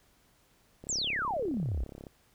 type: click train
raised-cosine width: 2 ms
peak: -31 dBFS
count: 43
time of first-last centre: 0.84-2.068 s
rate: 34.2 Hz
type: exponential sweep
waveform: sine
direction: down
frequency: 7902 to 52 Hz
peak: -29 dBFS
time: 0.89-1.84 s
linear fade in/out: 0 ms
effects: pink hiss -66 dBFS RMS until 2.34 s